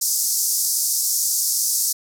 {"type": "band-pass noise", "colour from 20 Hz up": "pink", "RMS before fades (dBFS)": -21, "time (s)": [0.01, 1.93], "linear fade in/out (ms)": 10, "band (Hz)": [5100, 15000], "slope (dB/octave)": 48, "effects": []}